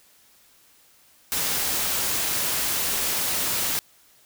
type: noise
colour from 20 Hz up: white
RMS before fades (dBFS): -25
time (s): 1.32-3.79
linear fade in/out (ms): 0
effects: white hiss -57 dBFS RMS until 4.25 s